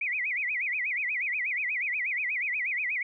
sine tone with vibrato, 2217 Hz, C#7, in tune, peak -27 dBFS, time 0.01-3.03 s, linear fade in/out 5 ms, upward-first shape sine, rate 8.3 Hz, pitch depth 240 cents each way, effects none

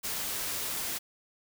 white noise, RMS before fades -34 dBFS, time 0.03-0.99 s, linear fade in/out 20 ms, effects none

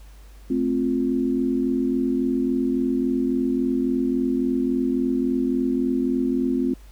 sine chord, F major, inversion first, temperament just, 218.3 / 261.9 / 349.2 Hz, A3 / C4 / F4, -13 / +2 / 0 cents, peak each -27 / -21 / -26 dBFS, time 0.5-6.74 s, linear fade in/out 5 ms, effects added 50 Hz sine -42 dBFS peak until 6.91 s + pink hiss -55 dBFS RMS until 6.91 s

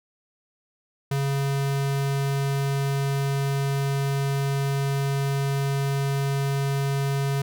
square tone, 138.59 Hz, C#3, in tune, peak -23 dBFS, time 1.11-7.42 s, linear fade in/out 5 ms, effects none

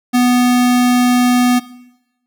square tone, 246.9 Hz, B3, in tune, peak -10 dBFS, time 0.13-1.6 s, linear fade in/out 20 ms, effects noise-tail reverb RT60 0.9 s tail -18 dB re dry

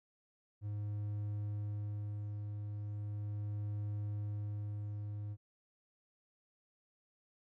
triangle tone with tremolo, 103.83 Hz, G#2, in tune, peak -34 dBFS, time 0.61-5.37 s, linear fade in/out 50 ms, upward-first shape sine, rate 0.38 Hz, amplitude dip 30%, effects none

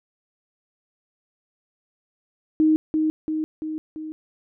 sine tone with echo, 312.1 Hz, D#4, 5 cents sharp, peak -14 dBFS, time 2.6-2.76 s, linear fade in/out 0 ms, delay 340 ms, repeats 4, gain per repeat -4 dB, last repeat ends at 4.12 s, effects none

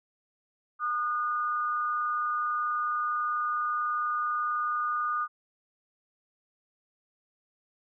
sine tone pair together, 1218.6 / 1457 Hz, D#6 / F#6, -36 / -27 cents, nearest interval minor third, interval 309 cents, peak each -27 / -35 dBFS, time 0.79-5.28 s, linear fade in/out 50 ms, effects none

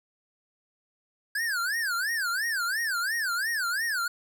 square tone with vibrato, 1605 Hz, G6, 40 cents sharp, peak -27 dBFS, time 1.35-4.08 s, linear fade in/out 5 ms, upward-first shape sine, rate 2.9 Hz, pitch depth 270 cents each way, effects none

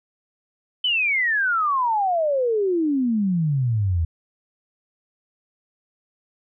sine exponential sweep, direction down, 3073 to 79.1 Hz, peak -18 dBFS, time 0.84-4.05 s, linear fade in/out 5 ms, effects none

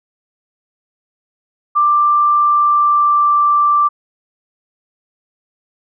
sine tone with pitch glide, 1181 to 1174.2 Hz, D6 to D6, +9 to -1 cents, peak -9 dBFS, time 1.75-3.89 s, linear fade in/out 20 ms, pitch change -10 cents, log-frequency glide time 2.37-3.36 s, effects none

